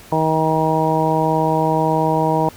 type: harmonic tone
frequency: 158.5 Hz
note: D#3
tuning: 32 cents sharp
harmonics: 1 / 2 / 3 / 4 / 5 / 6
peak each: -21 / -22 / -22 / -22 / -22 / -20 dBFS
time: 0.12-2.49 s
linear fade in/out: 2 ms
effects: pink hiss -42 dBFS RMS until 2.56 s